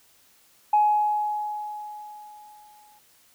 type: tone with exponential decay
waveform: sine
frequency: 841 Hz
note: G#5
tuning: 22 cents sharp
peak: -14 dBFS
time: 0.73-2.99 s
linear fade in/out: 5 ms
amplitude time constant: 490 ms
effects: tanh soft clip ceiling -11 dBFS + white hiss -59 dBFS RMS until 3.34 s